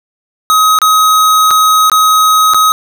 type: tone with dropouts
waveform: square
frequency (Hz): 1266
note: D#6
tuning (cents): +30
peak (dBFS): -6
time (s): 0.5-2.72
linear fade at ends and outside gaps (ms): 0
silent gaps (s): 0.788-0.817 / 1.507-1.511 / 1.898-1.917 / 2.536-2.545
effects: none